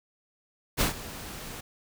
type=noise with ADSR envelope; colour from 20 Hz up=pink; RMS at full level=-23 dBFS; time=0.77-1.61 s; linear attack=39 ms; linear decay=120 ms; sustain=-17 dB; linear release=9 ms; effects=none